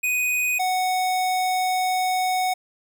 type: tone pair in turn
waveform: square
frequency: 2491 / 740.6 Hz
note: D#7 / F#5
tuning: +1 / +1 cents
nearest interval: octave + major sixth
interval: 2100 cents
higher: first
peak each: -21 dBFS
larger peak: neither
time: 0.03-0.59 / 0.59-2.54 s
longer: second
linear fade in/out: 10 ms
effects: none